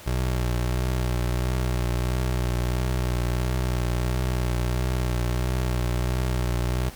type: tone with vibrato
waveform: 25% pulse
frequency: 61.7 Hz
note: B1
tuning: 1 cent flat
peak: -19 dBFS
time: 0.06-6.9 s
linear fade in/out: 10 ms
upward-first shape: triangle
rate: 1.5 Hz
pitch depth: 48 cents each way
effects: pink hiss -44 dBFS RMS until 6.95 s